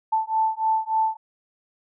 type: beating tone pair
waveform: sine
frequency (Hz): 880 / 883.4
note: A5 / A5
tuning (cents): 0 / +7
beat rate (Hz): 3.4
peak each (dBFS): -23 / -23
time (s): 0.12-1.17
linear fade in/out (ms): 10
effects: none